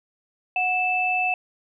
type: tone pair together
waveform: sine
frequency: 735.9 / 2637 Hz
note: F#5 / E7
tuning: -10 / 0 cents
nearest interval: octave + minor seventh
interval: 2210 cents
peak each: -24 / -22 dBFS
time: 0.56-1.34 s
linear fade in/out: 2 ms
effects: none